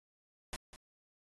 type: noise with echo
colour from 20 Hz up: pink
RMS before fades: -40 dBFS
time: 0.53-0.56 s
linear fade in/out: 0 ms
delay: 200 ms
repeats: 1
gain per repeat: -13 dB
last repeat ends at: 0.76 s
effects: AAC 32 kbps